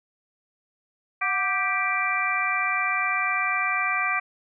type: harmonic tone with a mistuned harmonic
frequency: 392 Hz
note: G4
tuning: in tune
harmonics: 2 / 3 / 4 / 5 / 6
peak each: -32 / -27 / -31 / -29 / -26 dBFS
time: 1.21-4.2 s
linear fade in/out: 10 ms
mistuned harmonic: 2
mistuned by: -110 cents
effects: none